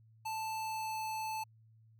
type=tone with pitch glide; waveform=square; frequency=880 to 874.9 Hz; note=A5 to A5; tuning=0 to -10 cents; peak=-37 dBFS; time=0.25-1.44 s; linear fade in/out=10 ms; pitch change=-10 cents; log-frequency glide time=0.59-0.99 s; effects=added 111 Hz sine -60 dBFS peak until 1.99 s